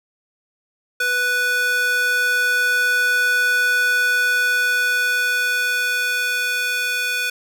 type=tone with high-pass filter sweep; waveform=square; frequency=493.9 Hz; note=B4; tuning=in tune; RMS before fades=-19 dBFS; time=1-7.3 s; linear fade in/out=5 ms; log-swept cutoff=1200 to 1900 Hz; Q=3.2; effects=none